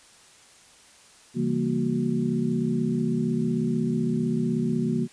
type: tone cluster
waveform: sine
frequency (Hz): 137.1 / 167.7 / 198.1 / 234 / 368.4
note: C#3 / E3 / G3 / A#3 / F#4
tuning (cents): -19 / +30 / +18 / +7 / -7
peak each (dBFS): -31 / -29 / -31 / -25 / -32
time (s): 1.34-5.08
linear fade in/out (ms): 50
effects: white hiss -53 dBFS RMS until 5.12 s + resampled to 22050 Hz